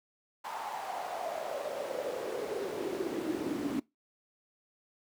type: noise with high-pass filter sweep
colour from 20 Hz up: brown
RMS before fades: -36 dBFS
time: 0.44-3.8 s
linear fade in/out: 10 ms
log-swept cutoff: 910 to 270 Hz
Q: 5.9
effects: noise-tail reverb RT60 0.2 s tail -22 dB re dry